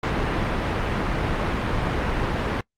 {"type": "low-pass noise", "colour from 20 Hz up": "pink", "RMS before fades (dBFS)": -24, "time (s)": [0.03, 2.61], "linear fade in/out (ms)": 5, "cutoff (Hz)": 2200, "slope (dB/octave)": 12, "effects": ["noise-tail reverb RT60 0.1 s tail -23 dB re dry", "Opus 48 kbps"]}